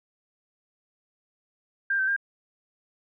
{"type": "tone with pitch steps", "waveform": "sine", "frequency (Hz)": [1593, 1543, 1603], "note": ["G6", "G6", "G6"], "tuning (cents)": [27, -28, 38], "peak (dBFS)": -22, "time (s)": [1.9, 2.164], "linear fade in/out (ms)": 5, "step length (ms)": 88, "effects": []}